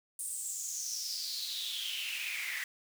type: noise with high-pass filter sweep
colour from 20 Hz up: pink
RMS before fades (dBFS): -38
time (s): 0.19-2.64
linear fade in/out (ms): 2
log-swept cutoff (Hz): 9200 to 1900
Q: 6.8
effects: none